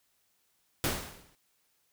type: noise with exponential decay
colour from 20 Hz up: pink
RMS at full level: -27 dBFS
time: 0.84-1.35 s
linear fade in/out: 0 ms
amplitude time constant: 110 ms
effects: white hiss -73 dBFS RMS until 1.92 s